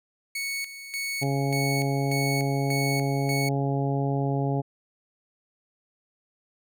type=tone with tremolo; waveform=sawtooth; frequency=2217 Hz; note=C#7; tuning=in tune; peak=-25 dBFS; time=0.35-3.49 s; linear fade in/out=5 ms; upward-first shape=square; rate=1.7 Hz; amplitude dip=70%
type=harmonic tone; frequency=138.59 Hz; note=C#3; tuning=in tune; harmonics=1 / 2 / 3 / 4 / 5 / 6; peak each=-25 / -30 / -32 / -36 / -34 / -36 dBFS; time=1.21-4.62 s; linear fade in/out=20 ms
effects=none